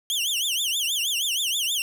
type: tone with vibrato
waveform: sawtooth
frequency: 3133 Hz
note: G7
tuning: 2 cents flat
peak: -20 dBFS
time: 0.1-1.82 s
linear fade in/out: 0 ms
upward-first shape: triangle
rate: 6.3 Hz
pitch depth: 270 cents each way
effects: none